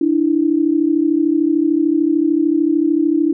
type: tone pair together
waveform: sine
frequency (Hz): 296.2 / 329.6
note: D4 / E4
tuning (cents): +15 / 0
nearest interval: major second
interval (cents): 185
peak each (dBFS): -15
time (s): 0.01-3.33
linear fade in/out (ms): 5
effects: none